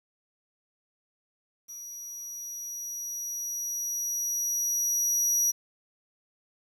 40% pulse tone with level ramp, 5800 Hz, F#8, 35 cents flat, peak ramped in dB -39 to -21 dBFS, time 1.68-5.52 s, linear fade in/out 20 ms, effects 10-bit

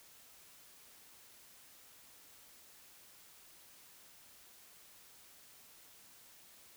silence, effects white hiss -60 dBFS RMS until 6.76 s

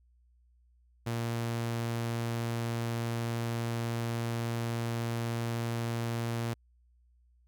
sawtooth tone, 116.54 Hz, A#2, in tune, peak -27 dBFS, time 1.06-6.54 s, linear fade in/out 10 ms, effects added 60 Hz sine -62 dBFS peak until 7.47 s

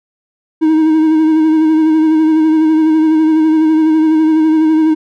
triangle tone with vibrato, 314.9 Hz, D#4, 21 cents sharp, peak -5 dBFS, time 0.61-4.95 s, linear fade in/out 20 ms, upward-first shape sine, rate 12 Hz, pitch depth 30 cents each way, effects none

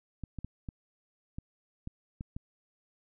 clicks, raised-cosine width 5 ms, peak -26 dBFS, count 8, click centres 0.237 / 0.387 / 0.446 / 0.688 / 1.385 / 1.874 / 2.209 / 2.365 s, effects none

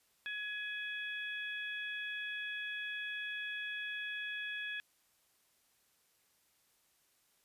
harmonic tone, 841 Hz, G#5, 22 cents sharp, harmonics 2 / 3 / 4, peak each -40 / -44 / -46 dBFS, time 0.26-4.8 s, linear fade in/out 0 ms, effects white hiss -73 dBFS RMS until 7.44 s + resampled to 32000 Hz

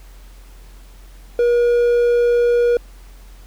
triangle tone, 478.7 Hz, A#4, 46 cents sharp, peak -10 dBFS, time 1.39-2.77 s, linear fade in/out 2 ms, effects added 44 Hz sine -38 dBFS peak until 3.46 s + pink hiss -50 dBFS RMS until 3.46 s

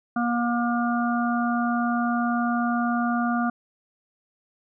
harmonic tone, 238.1 Hz, A#3, 37 cents sharp, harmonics 1 / 3 / 5 / 6, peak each -23 / -28 / -30 / -31 dBFS, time 0.16-3.5 s, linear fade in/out 5 ms, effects none

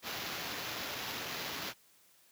blue noise with sample-and-hold, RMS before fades -40 dBFS, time 0.02-1.74 s, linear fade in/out 50 ms, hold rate 8820 Hz, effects white hiss -65 dBFS RMS until 2.31 s + high-pass 80 Hz 12 dB/octave

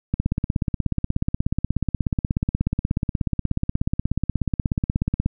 click train, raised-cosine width 5 ms, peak -8 dBFS, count 86, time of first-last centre 0.14-5.26 s, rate 16.6 Hz, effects none

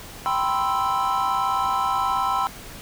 triangle chord, C major seventh, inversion second, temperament equal, 784 / 987.8 / 1046.5 / 1318.5 Hz, G5 / B5 / C6 / E6, 0 / 0 / 0 / 0 cents, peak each -24 dBFS, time 0.26-2.47 s, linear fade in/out 0 ms, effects pink hiss -40 dBFS RMS until 2.81 s

